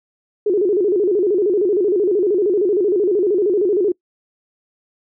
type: tone with vibrato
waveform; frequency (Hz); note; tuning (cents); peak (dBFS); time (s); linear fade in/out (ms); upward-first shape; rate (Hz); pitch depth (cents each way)
sine; 386.5; G4; -24; -13; 0.46-3.92; 5; square; 13; 140
effects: noise-tail reverb RT60 0.1 s tail -24 dB re dry